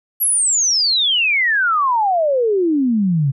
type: exponential sweep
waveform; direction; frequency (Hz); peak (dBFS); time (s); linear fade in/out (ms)
sine; down; 11840 to 130.9; -13; 0.2-3.32; 20
effects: none